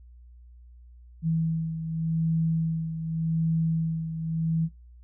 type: beating tone pair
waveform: sine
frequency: 162.2 / 163.06 Hz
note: E3 / E3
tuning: -28 / -19 cents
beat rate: 0.86 Hz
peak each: -25 / -32 dBFS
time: 1.22-4.69 s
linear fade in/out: 50 ms
effects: noise-tail reverb RT60 0.2 s tail -18 dB re dry + added 60 Hz sine -47 dBFS peak until 5.03 s